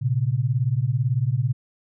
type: beating tone pair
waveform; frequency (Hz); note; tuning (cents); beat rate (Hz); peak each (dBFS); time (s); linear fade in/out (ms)
sine; 116.2 / 134.2; A#2 / C3; -5 / +44; 18; -22; 0.01-1.53; 20
effects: none

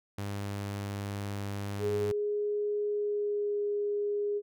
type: tone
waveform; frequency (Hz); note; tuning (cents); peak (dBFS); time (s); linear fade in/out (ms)
sawtooth; 100.7; G2; +47; -30; 0.18-2.12; 5
type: tone with pitch glide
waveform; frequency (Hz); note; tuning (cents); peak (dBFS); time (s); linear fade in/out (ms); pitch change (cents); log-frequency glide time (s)
sine; 415.3 to 411.5; G#4 to G#4; 0 to -16; -28; 1.79-4.42; 50; -16; 2.88-3.61
effects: none

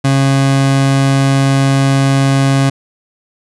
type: tone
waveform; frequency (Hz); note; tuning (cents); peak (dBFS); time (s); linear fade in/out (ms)
30% pulse; 136.4; C#3; -28; -6; 0.04-2.7; 10
effects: resampled to 24000 Hz

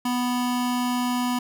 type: tone pair together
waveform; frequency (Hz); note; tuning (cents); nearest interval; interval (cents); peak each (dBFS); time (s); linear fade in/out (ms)
square; 246.9 / 987.6; B3 / B5; 0 / 0; 2 octaves; 2400; -24 / -30; 0.05-1.39; 5
effects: none

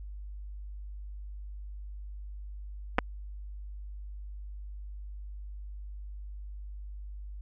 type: clicks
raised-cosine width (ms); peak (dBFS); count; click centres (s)
0.5; -9; 2; 2.984 / 2.988
effects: added 50 Hz sine -39 dBFS peak until 7.41 s

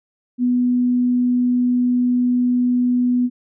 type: tone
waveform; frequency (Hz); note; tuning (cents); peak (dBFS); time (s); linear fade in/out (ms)
sine; 246.9; B3; 0; -14; 0.38-3.3; 50
effects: none

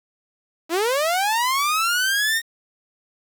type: linear sweep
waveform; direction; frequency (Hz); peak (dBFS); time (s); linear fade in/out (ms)
sawtooth; up; 310 to 1864.7; -15; 0.69-2.42; 50
effects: 7-bit

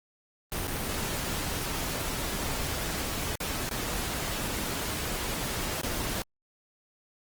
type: noise with dropouts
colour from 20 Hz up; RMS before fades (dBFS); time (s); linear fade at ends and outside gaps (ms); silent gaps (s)
pink; -32; 0.52-6.22; 0; 0.671-0.679 / 3.355-3.404 / 3.691-3.712 / 5.813-5.833
effects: Opus 24 kbps

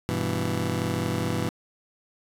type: chord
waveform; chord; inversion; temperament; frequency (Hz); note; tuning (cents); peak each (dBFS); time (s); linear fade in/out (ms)
20% pulse; E minor; first; just; 98.89 / 123.61 / 164.81; G2 / B2 / E3; +16 / +2 / 0; -25; 0.09-1.49; 0
effects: resampled to 32000 Hz + 9-bit

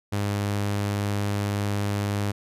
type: tone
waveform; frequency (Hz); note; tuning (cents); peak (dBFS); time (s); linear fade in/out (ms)
sawtooth; 101.8; G#2; -34; -20; 0.12-2.32; 10
effects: resampled to 32000 Hz

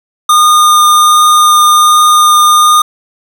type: tone with vibrato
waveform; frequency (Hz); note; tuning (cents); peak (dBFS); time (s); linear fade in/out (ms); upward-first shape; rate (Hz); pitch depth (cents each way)
square; 1218; D#6; -37; -4; 0.29-2.82; 5; triangle; 1.3; 8
effects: 7-bit

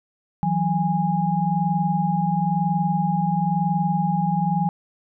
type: tone cluster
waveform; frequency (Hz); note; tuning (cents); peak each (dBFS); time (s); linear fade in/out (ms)
sine; 162.7 / 183.7 / 823; E3 / F#3 / G#5; -22 / -12 / -16; -23; 0.43-4.69; 0
effects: none

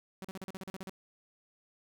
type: tone bursts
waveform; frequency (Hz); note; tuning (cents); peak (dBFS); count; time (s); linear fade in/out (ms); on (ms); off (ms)
sawtooth; 190; F#3; +46; -36; 11; 0.22-0.895; 0; 25; 40
effects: none

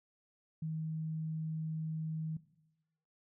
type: tone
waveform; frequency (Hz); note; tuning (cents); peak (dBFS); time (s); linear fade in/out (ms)
sine; 158.4; D#3; +31; -35; 0.62-2.37; 5
effects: noise-tail reverb RT60 0.9 s tail -17 dB re dry

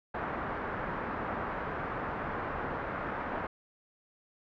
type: low-pass noise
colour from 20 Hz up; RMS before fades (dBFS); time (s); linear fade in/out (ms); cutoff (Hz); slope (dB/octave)
white; -36; 0.14-3.47; 5; 1500; 24
effects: none

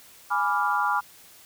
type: chord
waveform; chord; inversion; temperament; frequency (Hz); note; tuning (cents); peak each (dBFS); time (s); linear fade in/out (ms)
sine; G# diminished seventh; none; equal; 830.6 / 987.8 / 1174.7 / 1396.9; G#5 / B5 / D6 / F6; 0 / 0 / 0 / 0; -27; 0.3-1.01; 20
effects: white hiss -51 dBFS RMS until 1.45 s

